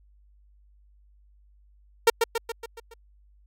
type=tone with echo; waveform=sawtooth; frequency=460 Hz; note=A#4; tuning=23 cents flat; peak=-10 dBFS; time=2.07-2.1 s; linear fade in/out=5 ms; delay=140 ms; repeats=6; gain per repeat=-5 dB; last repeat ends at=2.94 s; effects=added 50 Hz sine -55 dBFS peak until 3.46 s + AAC 64 kbps